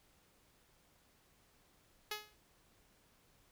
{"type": "tone with exponential decay", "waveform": "5% pulse", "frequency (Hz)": 422.3, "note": "G#4", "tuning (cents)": 29, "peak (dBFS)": -25, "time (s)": [2.11, 2.36], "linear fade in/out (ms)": 5, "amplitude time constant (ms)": 53, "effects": ["pink hiss -70 dBFS RMS until 3.51 s"]}